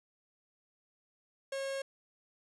45% pulse tone, 544 Hz, C#5, 33 cents flat, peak -35 dBFS, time 1.52-1.82 s, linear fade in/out 5 ms, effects resampled to 24000 Hz + 11-bit

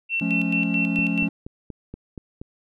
sine tone with tremolo, 2701 Hz, E7, 42 cents sharp, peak -21 dBFS, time 0.09-1.28 s, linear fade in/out 50 ms, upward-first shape square, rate 4.6 Hz, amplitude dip 65%
triangle chord, F augmented, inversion none, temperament equal with one note detuned, 174.61 / 215.1 / 277.2 Hz, F3 / A3 / C#4, 0 / -39 / 0 cents, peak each -24 dBFS, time 0.21-1.29 s, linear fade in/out 5 ms
click train, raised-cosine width 3 ms, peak -22 dBFS, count 7, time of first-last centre 0.99-2.415 s, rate 4.21 Hz
effects none

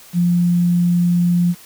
sine tone with quantisation, 174.8 Hz, F3, 2 cents sharp, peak -12 dBFS, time 0.13-1.55 s, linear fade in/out 50 ms, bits 7, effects white hiss -43 dBFS RMS until 1.65 s

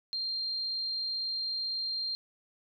sine tone, 4186 Hz, C8, in tune, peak -31 dBFS, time 0.13-2.15 s, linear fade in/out 0 ms, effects none

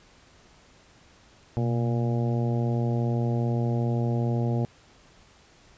harmonic tone with a mistuned harmonic, 117.4 Hz, A#2, 13 cents sharp, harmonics 1 / 2 / 3 / 4 / 5 / 6 / 7, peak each -24 / -30 / -34 / -36 / -38 / -40 / -41 dBFS, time 1.57-4.65 s, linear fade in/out 0 ms, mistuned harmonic 1, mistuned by +71 cents, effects pink hiss -56 dBFS RMS until 5.77 s + resampled to 16000 Hz

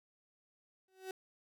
35% pulse tone with exponential growth, 377.6 Hz, F#4, 35 cents sharp, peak -36 dBFS, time 0.88-1.11 s, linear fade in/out 2 ms, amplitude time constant 48 ms, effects none

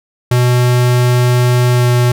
square tone with pitch glide, 123.47 to 122.55 Hz, B2 to B2, 0 to -13 cents, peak -9 dBFS, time 0.31-2.12 s, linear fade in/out 5 ms, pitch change -13 cents, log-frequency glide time 1.72-1.86 s, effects none

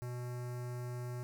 square tone with notch filter, 122.9 Hz, B2, 8 cents flat, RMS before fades -41 dBFS, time 0.02-1.23 s, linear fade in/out 0 ms, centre 3300 Hz, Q 0.83, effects none

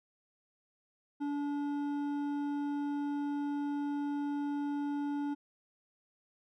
sine tone with hard clipping, 288 Hz, D4, 34 cents flat, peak -34 dBFS, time 1.2-5.35 s, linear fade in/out 20 ms, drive 8 dB, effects none

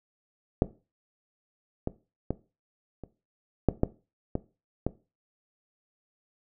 clicks, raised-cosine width 2 ms, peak -6 / -15 / -14 / -26 / -6 / -8 / -14 / -13 dBFS, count 8, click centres 0.621 / 1.874 / 2.306 / 3.037 / 3.687 / 3.834 / 4.354 / 4.866 s, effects noise-tail reverb RT60 0.3 s tail -17 dB re dry

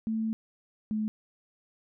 sine tone pair in turn, 221.6 / 215.4 Hz, A3 / A3, +13 / -37 cents, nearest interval unison, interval 50 cents, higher first, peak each -27 / -27 dBFS, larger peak neither, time 0.07-0.33 / 0.91-1.08 s, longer first, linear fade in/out 0 ms, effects none

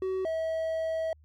triangle tone pair in turn, 377.3 / 645.9 Hz, F#4 / E5, +34 / -35 cents, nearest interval major sixth, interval 931 cents, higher second, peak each -26 dBFS, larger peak neither, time 0.02-0.25 / 0.25-1.13 s, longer second, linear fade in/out 2 ms, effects added 76 Hz sine -55 dBFS peak until 1.24 s

